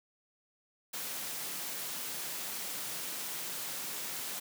white high-pass noise, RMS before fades -39 dBFS, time 0.93-4.4 s, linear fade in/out 10 ms, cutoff 120 Hz, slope 96 dB/octave, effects none

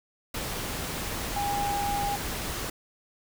sine tone in noise, 811 Hz, G#5, 41 cents flat, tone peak -27 dBFS, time 1.36-2.16 s, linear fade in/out 5 ms, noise pink, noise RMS -33 dBFS, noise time 0.34-2.7 s, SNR +3 dB, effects none

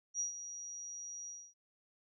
sine tone with ADSR envelope, 5760 Hz, F#8, 47 cents flat, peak -32 dBFS, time 0.14-1.54 s, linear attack 59 ms, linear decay 120 ms, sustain -11 dB, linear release 260 ms, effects none

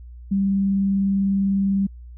sine tone with vibrato, 196 Hz, G3, in tune, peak -17 dBFS, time 0.31-1.87 s, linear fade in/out 10 ms, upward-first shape triangle, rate 20 Hz, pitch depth 29 cents each way, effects added 60 Hz sine -37 dBFS peak until 2.17 s

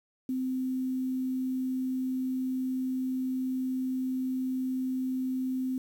sine tone with quantisation, 258.5 Hz, C4, 21 cents flat, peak -28 dBFS, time 0.29-5.78 s, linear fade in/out 2 ms, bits 9, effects none

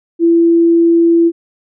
sine tone, 336 Hz, E4, 33 cents sharp, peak -6 dBFS, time 0.19-1.32 s, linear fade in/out 50 ms, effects none

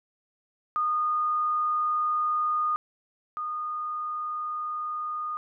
sine tone pair in turn, 1227 / 1227 Hz, D#6 / D#6, -25 / -25 cents, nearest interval unison, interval 0 cents, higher neither, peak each -23 / -29 dBFS, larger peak first, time 0.76-2.76 / 3.37-5.37 s, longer neither, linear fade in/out 0 ms, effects none

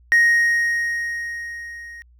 triangle tone with level ramp, 1872 Hz, A#6, 7 cents sharp, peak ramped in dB -8 to -34 dBFS, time 0.12-2.02 s, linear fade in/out 0 ms, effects tanh soft clip ceiling -5 dBFS + added 60 Hz sine -49 dBFS peak until 2.19 s

